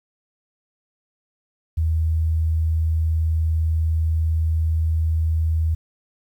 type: tone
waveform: sine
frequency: 80.2 Hz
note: E2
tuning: 47 cents flat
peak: -17 dBFS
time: 1.77-5.75 s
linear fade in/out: 10 ms
effects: 9-bit